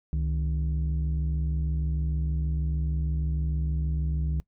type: tone pair together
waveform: sine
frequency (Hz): 69.3 / 155.74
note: C#2 / D#3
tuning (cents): 0 / +2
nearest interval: octave + major second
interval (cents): 1402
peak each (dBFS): -24 / -28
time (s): 0.13-4.4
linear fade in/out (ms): 0
effects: noise-tail reverb RT60 0.1 s tail -23 dB re dry + tanh soft clip ceiling -21 dBFS